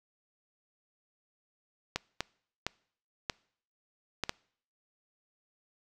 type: clicks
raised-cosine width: 0.2 ms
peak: -13 dBFS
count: 6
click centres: 1.96 / 2.206 / 2.666 / 3.298 / 4.237 / 4.294 s
effects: noise-tail reverb RT60 0.6 s tail -25 dB re dry